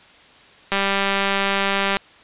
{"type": "click train", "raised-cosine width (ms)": 0.3, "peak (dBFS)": -4, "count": 247, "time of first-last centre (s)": [0.72, 1.969], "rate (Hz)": 197, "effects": ["white hiss -48 dBFS RMS until 2.23 s", "resampled to 8000 Hz"]}